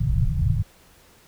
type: low-pass noise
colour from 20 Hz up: white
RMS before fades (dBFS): -21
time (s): 0-0.63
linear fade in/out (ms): 10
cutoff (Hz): 160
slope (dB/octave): 96
effects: pink hiss -54 dBFS RMS until 1.27 s